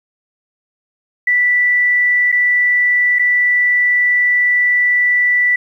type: tone with dropouts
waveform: sine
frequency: 1969 Hz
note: B6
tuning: 6 cents flat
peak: -10 dBFS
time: 1.27-5.56 s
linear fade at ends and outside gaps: 5 ms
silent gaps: 2.318-2.324 / 3.187-3.193 s
effects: 8-bit